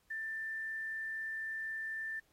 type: tone with quantisation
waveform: sine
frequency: 1778 Hz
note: A6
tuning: 18 cents sharp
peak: -37 dBFS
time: 0.1-2.2 s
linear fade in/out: 10 ms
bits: 11
effects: pink hiss -73 dBFS RMS until 2.32 s + AAC 48 kbps